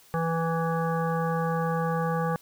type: harmonic tone with a mistuned harmonic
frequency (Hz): 164.81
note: E3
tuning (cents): 0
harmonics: 1 / 3 / 5 / 7 / 9 / 10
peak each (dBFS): -27 / -30 / -32 / -33 / -41 / -40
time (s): 0.14-2.36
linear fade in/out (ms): 0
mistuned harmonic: 10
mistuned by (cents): +18
effects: white hiss -56 dBFS RMS until 2.41 s